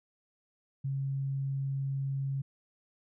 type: tone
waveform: sine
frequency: 136.6 Hz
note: C#3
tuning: 25 cents flat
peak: -30 dBFS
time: 0.84-2.42 s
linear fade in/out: 10 ms
effects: none

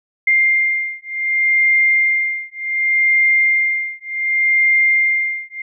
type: beating tone pair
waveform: sine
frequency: 2106 / 2106.67 Hz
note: C7 / C7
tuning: +11 / +11 cents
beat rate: 0.67 Hz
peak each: -16 dBFS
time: 0.27-5.62 s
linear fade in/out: 5 ms
effects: none

